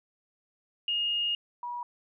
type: tone pair in turn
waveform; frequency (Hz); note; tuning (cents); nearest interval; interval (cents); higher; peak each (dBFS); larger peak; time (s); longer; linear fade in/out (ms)
sine; 2849 / 966; F7 / B5; +34 / -39; octave + perfect fifth; 1873; first; -26 / -33; first; 0.88-1.35 / 1.63-1.83; first; 2
effects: none